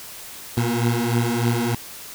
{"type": "beating tone pair", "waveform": "20% pulse", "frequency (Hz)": [116.7, 120], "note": ["A#2", "B2"], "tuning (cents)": [2, -49], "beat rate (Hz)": 3.3, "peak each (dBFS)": -17, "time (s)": [0.57, 1.75], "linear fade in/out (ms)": 5, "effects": ["white hiss -38 dBFS RMS until 2.14 s"]}